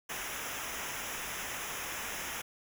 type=noise with comb filter; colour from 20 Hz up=pink; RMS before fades=-39 dBFS; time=0.09-2.42 s; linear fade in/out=10 ms; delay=0.23 ms; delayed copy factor=-0.8; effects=none